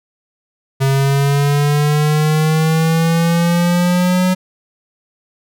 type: exponential sweep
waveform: square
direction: up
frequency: 134.7 to 185 Hz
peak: -12 dBFS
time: 0.8-4.35 s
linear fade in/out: 20 ms
effects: none